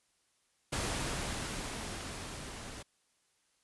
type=noise with level ramp; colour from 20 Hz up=pink; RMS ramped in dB=-34 to -46 dBFS; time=0.72-2.83 s; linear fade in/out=10 ms; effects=white hiss -74 dBFS RMS until 3.63 s + resampled to 24000 Hz